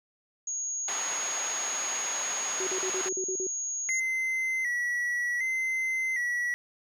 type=tone; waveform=sine; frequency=6645 Hz; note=G#8; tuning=in tune; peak=-30 dBFS; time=0.47-4 s; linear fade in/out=5 ms
type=band-pass noise; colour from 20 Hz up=pink; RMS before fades=-37 dBFS; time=0.88-3.09 s; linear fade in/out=2 ms; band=730 to 4400 Hz; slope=12 dB/octave
type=tone bursts; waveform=sine; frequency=375.1 Hz; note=F#4; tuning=24 cents sharp; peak=-31 dBFS; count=8; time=2.6-3.469 s; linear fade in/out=2 ms; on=71 ms; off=43 ms
type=tone with vibrato; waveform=triangle; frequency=2000 Hz; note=B6; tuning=21 cents sharp; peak=-25 dBFS; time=3.89-6.54 s; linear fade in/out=0 ms; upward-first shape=square; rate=0.66 Hz; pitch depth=56 cents each way
effects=none